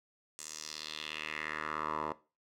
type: tone with band-pass filter sweep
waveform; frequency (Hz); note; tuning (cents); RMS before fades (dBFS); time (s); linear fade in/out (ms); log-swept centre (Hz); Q
10% pulse; 77; D#2; -17; -40; 0.39-2.13; 0; 7600 to 810; 2.8
effects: noise-tail reverb RT60 0.3 s tail -17 dB re dry